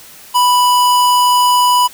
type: tone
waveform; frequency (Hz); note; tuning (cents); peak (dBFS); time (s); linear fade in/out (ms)
square; 987.8; B5; 0; -9; 0.34-1.88; 20
effects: white hiss -38 dBFS RMS until 1.93 s